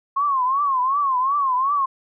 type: tone with vibrato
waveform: sine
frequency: 1078 Hz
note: C#6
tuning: 49 cents flat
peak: -17 dBFS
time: 0.16-1.86 s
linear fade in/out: 10 ms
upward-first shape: triangle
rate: 2.7 Hz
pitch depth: 160 cents each way
effects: none